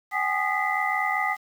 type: tone cluster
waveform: sine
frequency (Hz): 763 / 831 / 1231 / 1963 / 2048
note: G5 / G#5 / D#6 / B6 / C7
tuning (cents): -47 / +1 / -19 / -11 / -38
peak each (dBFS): -29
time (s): 0.11-1.37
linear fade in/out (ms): 50
effects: 8-bit